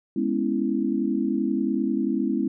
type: chord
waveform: sine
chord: C# minor seventh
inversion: second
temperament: equal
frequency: 207.7 / 246.9 / 277.2 / 329.6 Hz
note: G#3 / B3 / C#4 / E4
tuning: 0 / 0 / 0 / 0 cents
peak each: -27 dBFS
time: 0.16-2.48 s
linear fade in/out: 5 ms
effects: none